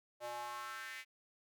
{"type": "tone with high-pass filter sweep", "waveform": "square", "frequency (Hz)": 120.4, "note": "B2", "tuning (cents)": -44, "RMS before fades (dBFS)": -45, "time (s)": [0.2, 1.05], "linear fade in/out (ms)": 50, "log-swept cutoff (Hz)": [620, 2200], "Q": 3.7, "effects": []}